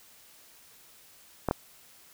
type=clicks; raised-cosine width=1 ms; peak=-12 / -11 dBFS; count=2; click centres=1.487 / 1.511 s; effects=white hiss -56 dBFS RMS until 2.13 s